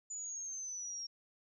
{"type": "exponential sweep", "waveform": "sine", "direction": "down", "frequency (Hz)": [7000, 5540], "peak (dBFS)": -40, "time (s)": [0.1, 1.07], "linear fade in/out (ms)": 10, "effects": []}